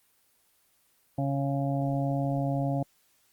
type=harmonic tone; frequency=138.59 Hz; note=C#3; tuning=in tune; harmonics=1 / 2 / 4 / 5 / 6; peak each=-28 / -31 / -35 / -34 / -43 dBFS; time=1.18-2.83 s; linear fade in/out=5 ms; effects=white hiss -67 dBFS RMS until 3.32 s + Opus 24 kbps